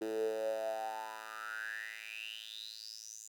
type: tone with high-pass filter sweep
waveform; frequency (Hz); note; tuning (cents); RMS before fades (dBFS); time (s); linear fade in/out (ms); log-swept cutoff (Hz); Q
10% pulse; 110; A2; 0; -41; 0.01-3.28; 10; 360 to 7000; 9.8
effects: none